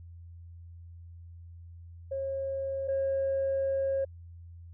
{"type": "tone pair in turn", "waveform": "sine", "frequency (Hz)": [542, 542], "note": ["C#5", "C#5"], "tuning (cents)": [-39, -39], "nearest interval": "unison", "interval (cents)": 0, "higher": "neither", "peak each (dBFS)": [-30, -25], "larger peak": "second", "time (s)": [[2.11, 2.88], [2.88, 4.05]], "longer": "second", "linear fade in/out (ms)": 10, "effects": ["tanh soft clip ceiling -23 dBFS", "added 85 Hz sine -45 dBFS peak until 4.73 s"]}